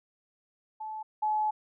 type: tone pair in turn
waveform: sine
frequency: 867 / 855.1 Hz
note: A5 / A5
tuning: -26 / -50 cents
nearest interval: unison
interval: 24 cents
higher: first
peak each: -35 / -25 dBFS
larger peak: second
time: 0.8-1.03 / 1.22-1.51 s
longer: second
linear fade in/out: 10 ms
effects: none